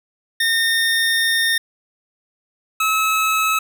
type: tone pair in turn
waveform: 25% pulse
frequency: 1828 / 1292.6 Hz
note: A#6 / E6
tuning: -34 / -34 cents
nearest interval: tritone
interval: 600 cents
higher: first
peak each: -12 dBFS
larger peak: neither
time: 0.4-1.58 / 2.8-3.59 s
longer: first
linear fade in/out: 5 ms
effects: none